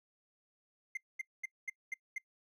triangle tone bursts, 2093 Hz, C7, in tune, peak -34 dBFS, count 6, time 0.95-2.182 s, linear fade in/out 5 ms, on 22 ms, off 220 ms, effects noise-tail reverb RT60 0.1 s tail -23 dB re dry

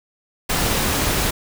pink noise, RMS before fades -20 dBFS, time 0.49-1.31 s, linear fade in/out 10 ms, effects none

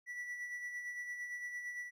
triangle tone with tremolo, 1956 Hz, B6, 17 cents flat, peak -37 dBFS, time 0.06-1.91 s, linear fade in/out 50 ms, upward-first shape sine, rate 8.8 Hz, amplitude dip 45%, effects none

